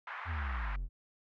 white band-pass noise, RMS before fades -43 dBFS, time 0.07-0.76 s, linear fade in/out 2 ms, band 890 to 1800 Hz, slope 24 dB/octave
triangle exponential sweep, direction down, 88.8 to 40.14 Hz, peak -32 dBFS, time 0.25-0.89 s, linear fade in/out 50 ms
effects none

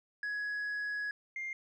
sine tone pair in turn, 1675 / 2110 Hz, G#6 / C7, +14 / +14 cents, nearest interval major third, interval 400 cents, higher second, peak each -31 / -35 dBFS, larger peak first, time 0.23-1.11 / 1.36-1.53 s, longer first, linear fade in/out 2 ms, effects tanh soft clip ceiling -33 dBFS

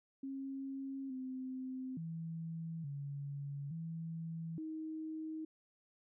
sine tone with pitch steps, 270.6 / 259 / 163.9 / 141.6 / 163.9 / 315.4 Hz, C#4 / C4 / E3 / C#3 / E3 / D#4, -42 / -17 / -10 / +37 / -10 / +24 cents, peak -40 dBFS, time 0.23-5.45 s, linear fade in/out 5 ms, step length 870 ms, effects none

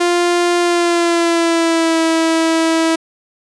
sawtooth tone with pitch glide, 349.2 to 325.8 Hz, F4 to E4, 0 to -20 cents, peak -8 dBFS, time 0-2.96 s, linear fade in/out 10 ms, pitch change -120 cents, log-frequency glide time 0.6-2 s, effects resampled to 22050 Hz

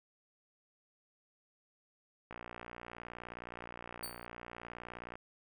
click train, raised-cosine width 0.5 ms, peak -30 dBFS, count 170, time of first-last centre 2.31-5.155 s, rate 59.4 Hz
5% pulse tone with exponential decay, 4555 Hz, C#8, 46 cents sharp, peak -30 dBFS, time 4.03-4.26 s, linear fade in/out 5 ms, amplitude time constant 48 ms
effects none

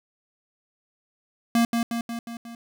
square tone with echo, 233.1 Hz, A#3, in tune, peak -18 dBFS, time 1.55-1.65 s, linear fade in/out 2 ms, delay 180 ms, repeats 5, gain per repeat -4 dB, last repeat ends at 2.55 s, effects none

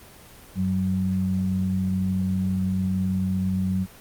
sine tone pair together, 94.48 / 187.5 Hz, F#2 / F#3, +37 / +23 cents, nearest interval octave, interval 1186 cents, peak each -27 / -22 dBFS, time 0.55-3.87 s, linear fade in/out 50 ms, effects pink hiss -47 dBFS RMS until 4 s + Opus 24 kbps

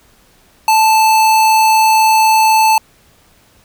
square tone, 878 Hz, A5, 4 cents flat, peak -8 dBFS, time 0.68-2.78 s, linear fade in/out 2 ms, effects pink hiss -50 dBFS RMS until 3.64 s

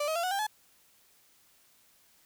35% pulse tone with pitch steps, 587.3 / 633.1 / 682.5 / 735.7 / 793.1 / 854.9 Hz, D5 / D#5 / F5 / F#5 / G5 / G#5, 0 / +30 / -40 / -10 / +20 / +50 cents, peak -27 dBFS, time 0-0.468 s, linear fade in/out 5 ms, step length 78 ms, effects white hiss -64 dBFS RMS until 2.25 s

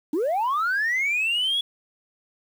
sine linear sweep, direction up, 277.2 to 3400 Hz, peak -19 dBFS, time 0.13-1.61 s, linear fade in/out 5 ms, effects tanh soft clip ceiling -19 dBFS + 8-bit

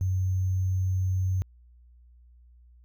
sine tone with sample-and-hold, 93.2 Hz, F#2, 13 cents sharp, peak -23 dBFS, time 0.01-1.42 s, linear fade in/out 0 ms, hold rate 6300 Hz, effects added 60 Hz sine -52 dBFS peak until 2.84 s

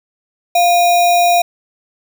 sine tone with sample-and-hold, 698.5 Hz, F5, in tune, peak -8 dBFS, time 0.55-1.42 s, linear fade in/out 5 ms, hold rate 3150 Hz, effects none

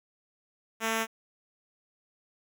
5% pulse tone, 224 Hz, A3, 31 cents sharp, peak -16 dBFS, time 0.8-1.07 s, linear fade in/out 50 ms, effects none

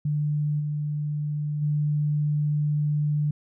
sine tone with level steps, 148.7 Hz, D3, 22 cents sharp, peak -22 / -25 / -21 dBFS, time 0.05-3.31 s, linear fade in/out 5 ms, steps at 0.59 / 1.61 s, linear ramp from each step 20 ms, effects none

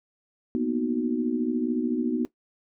sine chord, B major seventh, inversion third, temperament equal, 233.1 / 246.9 / 311.1 / 370 Hz, A#3 / B3 / D#4 / F#4, 0 / 0 / 0 / 0 cents, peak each -32 / -26 / -29 / -31 dBFS, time 0.55-2.25 s, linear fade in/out 0 ms, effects noise-tail reverb RT60 0.1 s tail -17 dB re dry

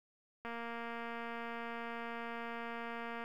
click train, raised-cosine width 0.5 ms, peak -29 dBFS, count 651, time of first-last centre 0.45-3.24 s, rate 233 Hz, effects 11-bit

